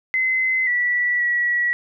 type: tone with pitch steps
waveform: sine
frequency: 2049 / 1953 / 1931 Hz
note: C7 / B6 / B6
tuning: -37 / -20 / -39 cents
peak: -17 dBFS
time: 0.14-1.73 s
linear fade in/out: 0 ms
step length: 530 ms
effects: none